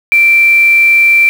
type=tone with quantisation; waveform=sine; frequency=2349 Hz; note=D7; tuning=in tune; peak=-4 dBFS; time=0.12-1.29 s; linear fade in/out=0 ms; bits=4; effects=none